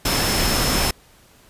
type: tone in noise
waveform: sine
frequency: 5274 Hz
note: E8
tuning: in tune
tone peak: -26 dBFS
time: 0.05-0.91 s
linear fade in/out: 5 ms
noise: pink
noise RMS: -20 dBFS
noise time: 0.05-0.91 s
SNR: -9 dB
effects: pink hiss -52 dBFS RMS until 1.49 s + resampled to 32000 Hz